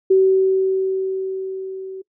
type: tone with level ramp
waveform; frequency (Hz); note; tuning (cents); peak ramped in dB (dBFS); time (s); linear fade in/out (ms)
sine; 380.8; F#4; +50; -9 to -29; 0.1-2.02; 10
effects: noise-tail reverb RT60 0.1 s tail -23 dB re dry